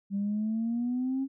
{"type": "exponential sweep", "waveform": "sine", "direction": "up", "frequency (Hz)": [196, 273.1], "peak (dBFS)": -26, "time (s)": [0.1, 1.28], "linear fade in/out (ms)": 50, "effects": ["tanh soft clip ceiling -23 dBFS"]}